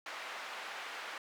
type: band-pass noise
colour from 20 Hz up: white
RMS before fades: -44 dBFS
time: 0.06-1.18 s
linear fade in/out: 2 ms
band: 690 to 2100 Hz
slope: 12 dB/octave
effects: none